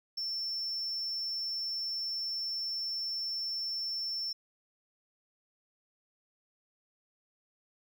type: tone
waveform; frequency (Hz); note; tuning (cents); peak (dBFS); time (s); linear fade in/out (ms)
sine; 5390; E8; +38; -30; 0.17-4.33; 10
effects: tanh soft clip ceiling -32 dBFS + 11-bit